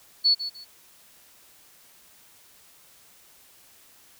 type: tone with echo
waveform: sine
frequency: 4423 Hz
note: C#8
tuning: 5 cents flat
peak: -16 dBFS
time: 0.24-0.35 s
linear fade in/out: 20 ms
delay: 150 ms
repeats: 2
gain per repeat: -12 dB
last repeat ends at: 0.65 s
effects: white hiss -55 dBFS RMS until 4.19 s